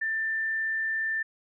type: tone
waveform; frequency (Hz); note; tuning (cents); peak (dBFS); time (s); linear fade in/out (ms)
sine; 1781; A6; +21; -26; 0.01-1.23; 10
effects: none